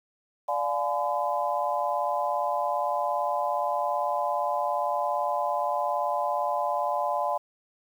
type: chord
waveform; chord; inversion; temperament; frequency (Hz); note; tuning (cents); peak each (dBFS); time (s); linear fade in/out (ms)
sine; D diminished seventh; none; just; 587.3 / 704.8 / 845.8 / 1014.9; D5 / F5 / Ab5 / Cb6; 0 / +16 / +31 / +47; -30; 0.48-7.38; 10
effects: 9-bit